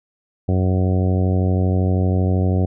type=harmonic tone; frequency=92.7 Hz; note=F#2; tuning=4 cents sharp; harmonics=1 / 2 / 3 / 4 / 5 / 6 / 7 / 8; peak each=-16 / -22 / -26 / -28 / -30 / -32 / -33 / -34 dBFS; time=0.48-2.66 s; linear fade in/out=10 ms; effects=none